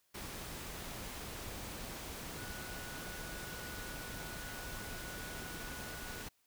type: tone in noise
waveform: sine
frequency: 1469 Hz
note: F#6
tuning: 13 cents flat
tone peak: -50 dBFS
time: 2.38-6.23 s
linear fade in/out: 10 ms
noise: pink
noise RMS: -45 dBFS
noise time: 0.14-6.29 s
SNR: -8 dB
effects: white hiss -75 dBFS RMS until 6.46 s